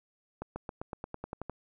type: accelerating click train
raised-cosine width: 1 ms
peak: -23 dBFS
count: 11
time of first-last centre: 0.42-1.497 s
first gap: 140 ms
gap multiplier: 0.94
effects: none

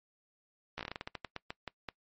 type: slowing click train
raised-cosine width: 0.3 ms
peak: -22 dBFS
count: 16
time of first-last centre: 0.78-1.887 s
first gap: 13 ms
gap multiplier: 1.22
effects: noise-tail reverb RT60 0.1 s tail -22 dB re dry + MP3 32 kbps

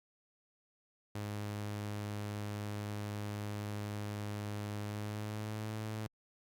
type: tone with pitch glide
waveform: sawtooth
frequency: 103.83 to 108.43 Hz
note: G#2 to A2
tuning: 0 to -25 cents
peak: -34 dBFS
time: 1.15-6.07 s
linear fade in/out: 5 ms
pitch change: +75 cents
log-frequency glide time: 4.83-5.73 s
effects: Opus 48 kbps

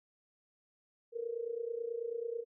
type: tone with amplitude modulation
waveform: sine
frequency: 466.2 Hz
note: A#4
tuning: in tune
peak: -32 dBFS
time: 1.12-2.45 s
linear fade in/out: 50 ms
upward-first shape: sine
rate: 29.2 Hz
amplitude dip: 80%
effects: none

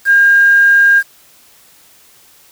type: tone with quantisation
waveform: sine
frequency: 1611 Hz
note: G6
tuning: 47 cents sharp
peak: -5 dBFS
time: 0.05-1.03 s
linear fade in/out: 50 ms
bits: 5
effects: white hiss -46 dBFS RMS until 2.51 s

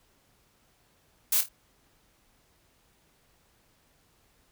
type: noise with echo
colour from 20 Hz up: blue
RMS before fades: -24 dBFS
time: 1.32-1.41 s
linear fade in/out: 5 ms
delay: 26 ms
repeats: 3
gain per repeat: -9 dB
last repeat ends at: 1.488 s
effects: pink hiss -66 dBFS RMS until 4.51 s

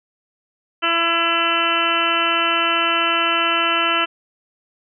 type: harmonic tone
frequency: 335.5 Hz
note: E4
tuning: 31 cents sharp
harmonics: 1 / 2 / 3 / 4 / 5 / 6 / 7 / 8 / 9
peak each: -28 / -27 / -27 / -20 / -27 / -29 / -30 / -22 / -23 dBFS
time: 0.82-4.06 s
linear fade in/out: 20 ms
effects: none

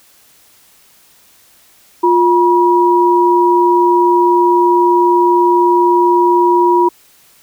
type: tone pair together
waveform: sine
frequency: 351.8 / 964 Hz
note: F4 / B5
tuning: +13 / -42 cents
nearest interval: octave + perfect fourth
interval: 1745 cents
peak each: -10 dBFS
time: 2.03-6.89 s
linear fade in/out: 10 ms
effects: white hiss -48 dBFS RMS until 7.42 s

